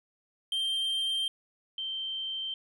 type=tone pair in turn; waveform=triangle / sine; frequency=3156 / 3127 Hz; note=G7 / G7; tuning=+11 / -5 cents; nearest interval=unison; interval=16 cents; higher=first; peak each=-26 / -32 dBFS; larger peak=first; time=0.52-1.28 / 1.78-2.54 s; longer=neither; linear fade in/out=2 ms; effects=none